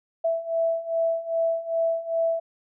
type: beating tone pair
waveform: sine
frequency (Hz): 659.3 / 661.8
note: E5 / E5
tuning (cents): 0 / +7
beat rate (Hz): 2.5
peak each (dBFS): -27 / -24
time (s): 0.24-2.4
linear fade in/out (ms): 10
effects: none